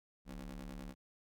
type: ring-modulated tone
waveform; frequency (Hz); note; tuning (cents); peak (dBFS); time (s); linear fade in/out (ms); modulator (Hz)
25% pulse; 70; C#2; +18; -38; 0.25-0.95; 50; 110
effects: none